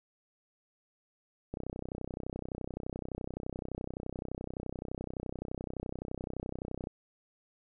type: click train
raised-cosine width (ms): 2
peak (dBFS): -24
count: 170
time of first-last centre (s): 1.54-6.871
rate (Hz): 31.7
effects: none